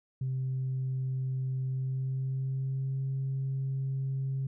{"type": "tone with pitch glide", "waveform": "sine", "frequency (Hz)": [130.81, 134.41], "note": ["C3", "C3"], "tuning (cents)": [0, 47], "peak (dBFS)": -28, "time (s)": [0.21, 4.47], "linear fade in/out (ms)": 5, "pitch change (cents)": 47, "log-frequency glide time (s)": [1.65, 3.03], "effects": ["tanh soft clip ceiling -26 dBFS"]}